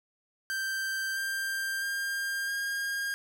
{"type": "tone with pitch steps", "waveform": "45% pulse", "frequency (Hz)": [1568, 1584.4, 1600.9, 1617.7], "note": ["G6", "G6", "G6", "G#6"], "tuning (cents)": [0, 18, 36, -46], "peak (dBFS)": -30, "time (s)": [0.5, 3.14], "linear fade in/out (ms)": 0, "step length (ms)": 660, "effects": []}